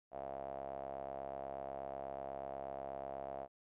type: tone with band-pass filter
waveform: sawtooth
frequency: 68.2 Hz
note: C#2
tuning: 28 cents flat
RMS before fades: -45 dBFS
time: 0.11-3.48 s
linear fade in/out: 50 ms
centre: 670 Hz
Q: 7.1
effects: resampled to 8000 Hz